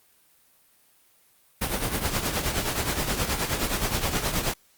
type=noise with tremolo; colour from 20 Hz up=pink; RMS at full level=-24 dBFS; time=1.61-4.54 s; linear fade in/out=10 ms; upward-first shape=triangle; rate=9.5 Hz; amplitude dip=70%; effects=white hiss -61 dBFS RMS until 4.77 s + Opus 32 kbps